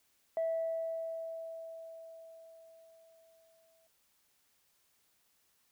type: tone with exponential decay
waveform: sine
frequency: 655 Hz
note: E5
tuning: 11 cents flat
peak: -28 dBFS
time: 0.37-3.87 s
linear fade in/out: 1 ms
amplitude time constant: 760 ms
effects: tanh soft clip ceiling -27 dBFS + white hiss -73 dBFS RMS until 5.71 s